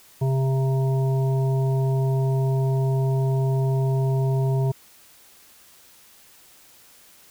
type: harmonic tone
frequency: 133.2 Hz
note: C3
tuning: 31 cents sharp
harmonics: 1 / 3 / 5 / 7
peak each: -19 / -29 / -34 / -37 dBFS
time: 0.21-4.72 s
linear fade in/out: 10 ms
effects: white hiss -52 dBFS RMS until 7.3 s